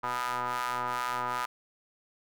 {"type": "ring-modulated tone", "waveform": "sawtooth", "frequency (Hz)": 123.47, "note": "B2", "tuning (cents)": 0, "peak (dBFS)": -23, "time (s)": [0.03, 1.46], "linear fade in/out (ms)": 10, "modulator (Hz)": 1110, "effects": []}